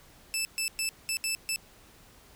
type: tone bursts at uneven times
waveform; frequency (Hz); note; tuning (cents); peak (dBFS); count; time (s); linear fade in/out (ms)
15% pulse; 2637; E7; 0; -21; 6; 0.34-0.45 / 0.58-0.68 / 0.79-0.89 / 1.09-1.17 / 1.24-1.35 / 1.49-1.56; 0
effects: pink hiss -56 dBFS RMS until 2.35 s